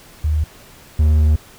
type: tone pair in turn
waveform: sine / triangle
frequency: 76.5 / 76.5 Hz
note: D#2 / D#2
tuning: -29 / -29 cents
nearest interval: unison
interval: 0 cents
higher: neither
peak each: -14 / -8 dBFS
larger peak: second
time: 0.24-0.44 / 0.99-1.36 s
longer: second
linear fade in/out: 5 ms
effects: pink hiss -44 dBFS RMS until 1.58 s